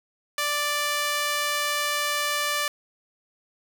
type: tone with high-pass filter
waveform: sawtooth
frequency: 587.3 Hz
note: D5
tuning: in tune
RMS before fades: -26 dBFS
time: 0.38-2.68 s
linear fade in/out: 2 ms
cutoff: 1300 Hz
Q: 0.82
effects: none